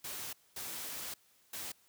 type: noise bursts at uneven times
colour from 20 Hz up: white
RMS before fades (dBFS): -42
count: 3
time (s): 0.04-0.33 / 0.56-1.14 / 1.53-1.72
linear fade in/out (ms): 5
effects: white hiss -68 dBFS RMS until 1.88 s + high-pass 60 Hz 12 dB/octave